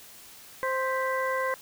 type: harmonic tone with a mistuned harmonic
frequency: 523.3 Hz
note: C5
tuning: in tune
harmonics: 1 / 2 / 3 / 4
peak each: -29 / -30 / -34 / -34 dBFS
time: 0.63-1.54 s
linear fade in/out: 0 ms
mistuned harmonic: 4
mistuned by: -100 cents
effects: white hiss -49 dBFS RMS until 1.61 s